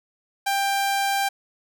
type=tone; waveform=sawtooth; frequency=791 Hz; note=G5; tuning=15 cents sharp; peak=-17 dBFS; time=0.46-1.29 s; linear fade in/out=10 ms; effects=none